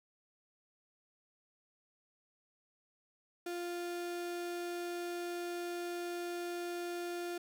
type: tone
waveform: 35% pulse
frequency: 349.2 Hz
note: F4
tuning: in tune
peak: -36 dBFS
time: 3.46-7.38 s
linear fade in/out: 5 ms
effects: none